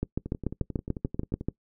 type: two click trains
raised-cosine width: 3 ms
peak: -22 / -14 dBFS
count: 14 / 11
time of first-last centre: 0.26-1.41 / 0.03-1.486 s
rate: 11.3 / 6.87 Hz
effects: noise-tail reverb RT60 0.1 s tail -22 dB re dry